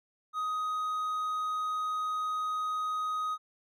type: tone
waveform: triangle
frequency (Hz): 1253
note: D#6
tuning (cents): +12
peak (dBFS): -28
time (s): 0.33-3.38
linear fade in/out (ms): 50
effects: none